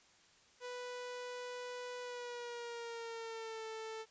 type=tone with pitch glide; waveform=sawtooth; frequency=493.9 to 442.6 Hz; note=B4 to A4; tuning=0 to +10 cents; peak=-39 dBFS; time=0.6-4.06 s; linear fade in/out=50 ms; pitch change=-190 cents; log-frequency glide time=2.01-3.65 s; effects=white hiss -66 dBFS RMS until 4.1 s + resampled to 16000 Hz